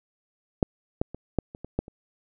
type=clicks; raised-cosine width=2 ms; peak=-6 / -10 / -23 / -9 / -26 / -23 / -11 / -29 dBFS; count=8; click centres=0.628 / 1.015 / 1.146 / 1.387 / 1.549 / 1.646 / 1.79 / 1.881 s; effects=none